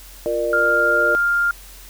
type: chord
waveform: sine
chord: Bb major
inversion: second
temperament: equal with one note detuned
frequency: 349.2 / 466.2 / 597.6 Hz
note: F4 / Bb4 / D5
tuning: 0 / 0 / +30 cents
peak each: -26 / -23 / -21 dBFS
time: 0.26-1.15 s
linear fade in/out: 0 ms
type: tone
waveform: sine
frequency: 1401 Hz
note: F6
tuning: 5 cents sharp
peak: -15 dBFS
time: 0.53-1.51 s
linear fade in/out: 2 ms
effects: added 45 Hz sine -41 dBFS peak until 1.89 s + white hiss -43 dBFS RMS until 1.89 s